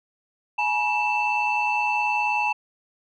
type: tone cluster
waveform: sine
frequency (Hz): 843 / 962 / 2658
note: G#5 / B5 / E7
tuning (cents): +26 / -46 / +14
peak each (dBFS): -23 / -26 / -23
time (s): 0.58-2.53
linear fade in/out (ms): 10
effects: tanh soft clip ceiling -15 dBFS